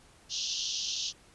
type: band-pass noise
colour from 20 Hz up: white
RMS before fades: -34 dBFS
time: 0.29-1.13 s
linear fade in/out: 50 ms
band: 2800 to 6400 Hz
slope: 96 dB/octave
effects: pink hiss -59 dBFS RMS until 1.34 s + resampled to 24000 Hz